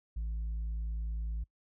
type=tone; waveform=sine; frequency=55 Hz; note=A1; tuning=in tune; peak=-30 dBFS; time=0.16-1.44 s; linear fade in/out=10 ms; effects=noise-tail reverb RT60 0.1 s tail -26 dB re dry + tanh soft clip ceiling -32 dBFS